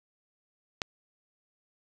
click, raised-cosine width 0.2 ms, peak -12 dBFS, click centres 0.818 s, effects none

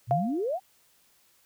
sine exponential sweep, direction up, 110 to 806 Hz, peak -26 dBFS, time 0.07-0.6 s, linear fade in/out 50 ms
sine tone with exponential decay, 698.5 Hz, F5, in tune, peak -19 dBFS, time 0.11-0.49 s, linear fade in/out 0 ms, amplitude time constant 82 ms
effects white hiss -64 dBFS RMS until 1.45 s

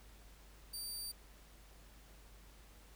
20% pulse tone, 4645 Hz, D8, 20 cents flat, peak -36 dBFS, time 0.73-1.12 s, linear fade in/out 10 ms, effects added 50 Hz sine -58 dBFS peak until 2.95 s + pink hiss -63 dBFS RMS until 2.95 s

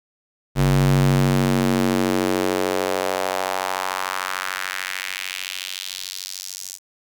square tone with high-pass filter sweep, 46.76 Hz, F#1, 19 cents sharp, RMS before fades -22 dBFS, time 0.55-6.79 s, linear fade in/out 50 ms, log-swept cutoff 99 to 6600 Hz, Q 1.9, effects 8-bit

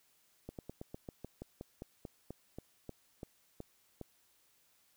slowing click train, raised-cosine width 2 ms, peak -30 dBFS, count 17, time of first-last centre 0.49-4.013 s, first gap 98 ms, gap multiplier 1.1, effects white hiss -71 dBFS RMS until 4.96 s

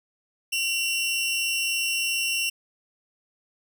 sawtooth tone pair together, 2743 / 2973 Hz, F7 / F#7, -32 / +8 cents, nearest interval minor second, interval 140 cents, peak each -21 / -29 dBFS, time 0.52-2.5 s, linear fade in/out 10 ms, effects none

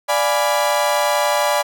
35% pulse chord, D diminished seventh, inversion none, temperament equal, 587.3 / 698.5 / 830.6 / 987.8 Hz, D5 / F5 / Ab5 / Cb6, 0 / 0 / 0 / 0 cents, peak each -17 / -23 / -20 / -20 dBFS, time 0.08-1.63 s, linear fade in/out 20 ms, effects none

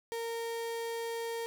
35% pulse tone, 461.4 Hz, A#4, 18 cents flat, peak -33 dBFS, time 0.12-1.46 s, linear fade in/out 0 ms, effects 12-bit

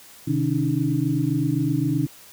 sine tone cluster, 129.7 / 153.4 / 280.7 / 308.4 Hz, C3 / D#3 / C#4 / D#4, -15 / -24 / +22 / -15 cents, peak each -25 dBFS, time 0.27-2.07 s, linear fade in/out 10 ms, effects white hiss -47 dBFS RMS until 2.32 s

